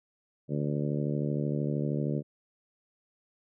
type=harmonic tone; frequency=73 Hz; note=D2; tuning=10 cents flat; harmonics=2 / 3 / 4 / 5 / 6 / 7 / 8; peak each=-30 / -34 / -36 / -38 / -40 / -41 / -42 dBFS; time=0.48-2.23 s; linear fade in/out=50 ms; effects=none